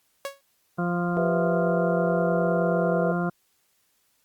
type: tone with exponential decay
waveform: sawtooth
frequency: 554.4 Hz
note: C#5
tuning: in tune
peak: -23 dBFS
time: 0.25-0.41 s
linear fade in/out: 1 ms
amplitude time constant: 34 ms
type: harmonic tone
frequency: 174.61 Hz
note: F3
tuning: in tune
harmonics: 1 / 2 / 3 / 4 / 6 / 7 / 8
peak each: -25 / -31 / -36 / -32 / -37 / -39 / -34 dBFS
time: 0.78-3.3 s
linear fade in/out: 10 ms
type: chord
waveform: sine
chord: E minor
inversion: first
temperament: just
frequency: 395.6 / 494.4 / 659.3 Hz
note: G4 / B4 / E5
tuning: +16 / +2 / 0 cents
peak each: -32 / -26 / -27 dBFS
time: 1.17-3.12 s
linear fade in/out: 0 ms
effects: white hiss -68 dBFS RMS until 4.24 s + Opus 48 kbps